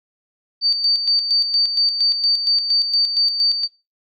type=tone with tremolo; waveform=sine; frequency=4600 Hz; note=D8; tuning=37 cents flat; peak=-13 dBFS; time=0.61-3.68 s; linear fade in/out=50 ms; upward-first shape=square; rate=4.3 Hz; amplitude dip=55%; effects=noise-tail reverb RT60 0.3 s tail -23 dB re dry

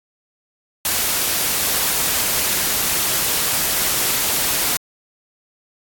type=noise; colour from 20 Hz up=white; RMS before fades=-19 dBFS; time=0.85-4.77 s; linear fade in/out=2 ms; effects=AAC 64 kbps

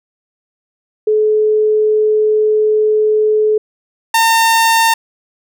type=tone pair in turn; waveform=sine / sawtooth; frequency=428.8 / 908.6 Hz; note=A4 / A#5; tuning=-45 / -45 cents; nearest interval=octave + minor second; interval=1300 cents; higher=second; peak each=-9 / -5 dBFS; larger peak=second; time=1.07-3.58 / 4.14-4.94 s; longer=first; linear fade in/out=5 ms; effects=none

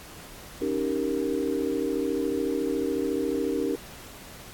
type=chord; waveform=sine; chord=Eb dominant seventh; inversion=third; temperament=equal; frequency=277.2 / 311.1 / 392 / 466.2 Hz; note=Db4 / Eb4 / G4 / Bb4; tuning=0 / 0 / 0 / 0 cents; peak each=-30 dBFS; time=0.61-3.76 s; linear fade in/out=10 ms; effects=pink hiss -45 dBFS RMS until 4.53 s + AAC 64 kbps

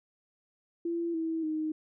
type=tone with pitch steps; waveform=sine; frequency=338.5 / 324.7 / 311.5 Hz; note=E4 / E4 / D#4; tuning=+46 / -26 / +2 cents; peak=-29 dBFS; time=0.85-1.72 s; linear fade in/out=5 ms; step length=290 ms; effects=none

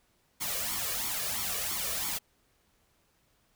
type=noise with flanger; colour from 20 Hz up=white; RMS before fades=-33 dBFS; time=0.4-2.19 s; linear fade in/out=20 ms; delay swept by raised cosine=0.89 to 1.75 ms; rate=3 Hz; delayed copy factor=+0.7; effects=pink hiss -70 dBFS RMS until 3.55 s

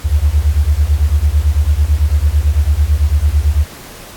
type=beating tone pair; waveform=sine; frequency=69.3 / 78.3 Hz; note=C#2 / D#2; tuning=0 / +11 cents; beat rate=9 Hz; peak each=-12 dBFS; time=0.04-3.65 s; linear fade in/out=20 ms; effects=pink hiss -34 dBFS RMS until 4.16 s + AAC 64 kbps

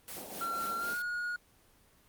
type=noise with tremolo; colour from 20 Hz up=white; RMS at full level=-42 dBFS; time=0.08-1.02 s; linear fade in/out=0 ms; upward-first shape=sine; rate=4 Hz; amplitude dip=55%
type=band-pass noise; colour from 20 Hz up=white; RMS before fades=-47 dBFS; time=0.16-0.94 s; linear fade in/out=5 ms; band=170 to 840 Hz; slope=48 dB/octave
type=tone with pitch glide; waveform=triangle; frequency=1365 to 1442.8 Hz; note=F6 to F#6; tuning=-40 to -44 cents; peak=-31 dBFS; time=0.41-1.36 s; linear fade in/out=2 ms; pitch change=+96 cents; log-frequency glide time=0.77-0.97 s
effects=pink hiss -64 dBFS RMS until 2.08 s + Opus 24 kbps

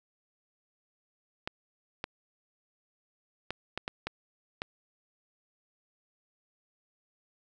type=clicks; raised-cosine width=0.3 ms; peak=-17 dBFS; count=7; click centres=1.475 / 2.041 / 3.506 / 3.776 / 3.879 / 4.07 / 4.619 s; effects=none

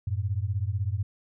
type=beating tone pair; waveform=sine; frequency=92.4 / 108.4 Hz; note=F#2 / A2; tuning=-2 / -25 cents; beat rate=16 Hz; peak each=-28 / -29 dBFS; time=0.07-1.03 s; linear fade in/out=5 ms; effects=none

